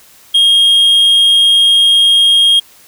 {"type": "tone", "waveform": "triangle", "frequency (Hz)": 3246, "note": "G#7", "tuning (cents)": -40, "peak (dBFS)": -4, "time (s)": [0.34, 2.6], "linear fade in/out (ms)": 10, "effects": ["white hiss -43 dBFS RMS until 2.87 s"]}